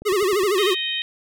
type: click train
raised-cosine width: 2 ms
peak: -25 dBFS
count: 5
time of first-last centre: 0.02-0.435 s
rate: 9.65 Hz
type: tone with vibrato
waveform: square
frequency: 392.4 Hz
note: G4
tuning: 2 cents sharp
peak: -18 dBFS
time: 0.05-0.75 s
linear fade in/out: 20 ms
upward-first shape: sine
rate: 13 Hz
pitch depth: 150 cents each way
type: harmonic tone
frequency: 622.3 Hz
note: D#5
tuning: in tune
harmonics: 3 / 4 / 5 / 6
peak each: -31 / -31 / -26 / -27 dBFS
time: 0.58-1.02 s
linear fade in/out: 0 ms
effects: none